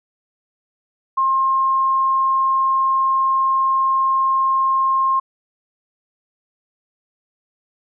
sine tone, 1065 Hz, C6, 30 cents sharp, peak -14 dBFS, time 1.17-5.2 s, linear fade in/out 10 ms, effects none

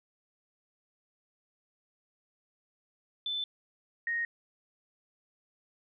sine tone pair in turn, 3520 / 1864.7 Hz, A7 / A#6, 0 / 0 cents, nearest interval major seventh, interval 1100 cents, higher first, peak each -31 / -29 dBFS, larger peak second, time 3.26-3.44 / 4.07-4.25 s, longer neither, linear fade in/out 2 ms, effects none

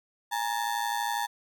35% pulse ring-modulated tone, 882 Hz, A5, 4 cents sharp, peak -23 dBFS, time 0.31-1.27 s, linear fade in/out 20 ms, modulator 56.1 Hz, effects none

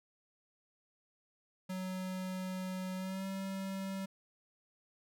square tone with pitch glide, 185.9 to 193.01 Hz, F#3 to G3, +8 to -27 cents, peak -38 dBFS, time 1.69-4.06 s, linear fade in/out 10 ms, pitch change +65 cents, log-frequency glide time 2.96-3.26 s, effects none

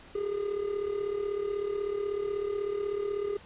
triangle tone with amplitude modulation, 407.1 Hz, G#4, 35 cents flat, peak -24 dBFS, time 0.15-3.37 s, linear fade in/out 5 ms, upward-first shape sine, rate 36.2 Hz, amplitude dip 70%, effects pink hiss -52 dBFS RMS until 3.45 s + resampled to 8000 Hz

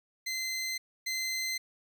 20% pulse tone pair in turn, 2063 / 2063 Hz, C7 / C7, -25 / -25 cents, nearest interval unison, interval 0 cents, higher neither, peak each -27 / -26 dBFS, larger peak second, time 0.26-0.78 / 1.06-1.58 s, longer neither, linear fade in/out 10 ms, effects none

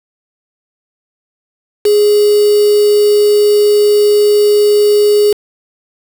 sine tone with quantisation, 415.3 Hz, G#4, in tune, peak -6 dBFS, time 1.85-5.33 s, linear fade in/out 5 ms, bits 3, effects none

